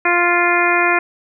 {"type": "harmonic tone", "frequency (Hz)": 349.2, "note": "F4", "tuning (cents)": 0, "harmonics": [1, 2, 3, 4, 5, 6, 7], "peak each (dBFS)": [-20, -20, -20, -20, -20, -20, -20], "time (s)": [0.05, 0.99], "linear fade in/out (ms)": 5, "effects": []}